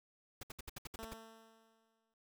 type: noise bursts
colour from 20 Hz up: pink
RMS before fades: -46 dBFS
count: 9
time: 0.41-1.136 s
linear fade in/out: 5 ms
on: 22 ms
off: 66 ms
type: tone with exponential decay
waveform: 10% pulse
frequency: 224 Hz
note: A3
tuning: 31 cents sharp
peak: -37 dBFS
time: 0.99-2.14 s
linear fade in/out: 0 ms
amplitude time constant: 250 ms
effects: none